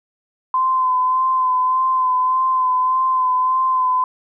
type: tone with vibrato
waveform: sine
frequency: 1027 Hz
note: C6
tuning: 33 cents flat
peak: -14 dBFS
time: 0.54-4.04 s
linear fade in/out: 2 ms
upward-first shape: sine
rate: 1.7 Hz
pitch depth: 24 cents each way
effects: none